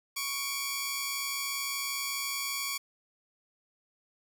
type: tone pair together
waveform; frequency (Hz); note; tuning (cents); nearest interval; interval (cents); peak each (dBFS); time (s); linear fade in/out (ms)
10% pulse; 1108.6 / 2349; C#6 / D7; 0 / 0; octave + minor second; 1300; -27 / -25; 0.16-2.78; 10
effects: none